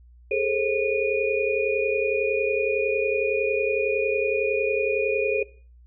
sine tone cluster, 413 / 443.9 / 533 / 2454 Hz, G#4 / A4 / C5 / D#7, -10 / +15 / +32 / -25 cents, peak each -26 dBFS, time 0.31-5.43 s, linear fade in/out 5 ms, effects noise-tail reverb RT60 0.4 s tail -19 dB re dry + added 60 Hz sine -48 dBFS peak until 5.86 s

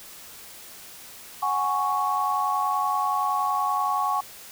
sine chord, F# suspended second, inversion none, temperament equal, 740 / 830.6 / 1108.7 Hz, F#5 / G#5 / C#6, 0 / 0 / 0 cents, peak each -29 / -27 / -24 dBFS, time 1.42-4.21 s, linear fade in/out 10 ms, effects white hiss -44 dBFS RMS until 4.51 s

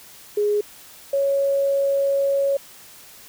sine tone pair in turn, 415.3 / 554.4 Hz, G#4 / C#5, 0 / 0 cents, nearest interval perfect fourth, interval 500 cents, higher second, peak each -17 dBFS, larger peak neither, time 0.37-0.61 / 1.13-2.57 s, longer second, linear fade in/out 5 ms, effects white hiss -45 dBFS RMS until 3.28 s

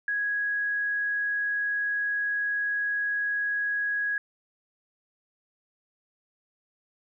sine tone, 1661.2 Hz, G#6, in tune, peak -25 dBFS, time 0.08-4.18 s, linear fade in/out 2 ms, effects none

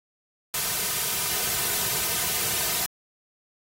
white noise with comb filter, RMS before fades -26 dBFS, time 0.54-2.86 s, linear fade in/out 2 ms, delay 3.6 ms, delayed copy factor -0.7, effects AAC 48 kbps

